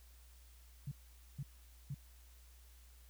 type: tone bursts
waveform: sine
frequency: 138.59 Hz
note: C#3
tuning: in tune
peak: -39 dBFS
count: 3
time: 0.87-1.945 s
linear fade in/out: 5 ms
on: 45 ms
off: 470 ms
effects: added 60 Hz sine -58 dBFS peak until 3.09 s + white hiss -67 dBFS RMS until 3.09 s